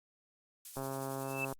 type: noise with tremolo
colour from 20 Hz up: violet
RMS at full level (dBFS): -42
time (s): 0.65-1.54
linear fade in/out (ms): 2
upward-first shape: sine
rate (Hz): 11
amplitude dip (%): 45
type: click train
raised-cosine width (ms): 1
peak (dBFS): -26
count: 103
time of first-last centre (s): 0.77-1.526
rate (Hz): 135
type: tone with exponential growth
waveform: sine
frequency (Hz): 2637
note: E7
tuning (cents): 0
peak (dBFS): -31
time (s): 1.19-1.45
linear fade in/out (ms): 5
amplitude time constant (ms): 56
effects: low-pass 12000 Hz 12 dB/octave + Opus 48 kbps